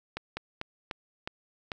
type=slowing click train; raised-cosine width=0.3 ms; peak=-18 dBFS; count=6; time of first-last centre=0.17-1.718 s; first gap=200 ms; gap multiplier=1.22; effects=none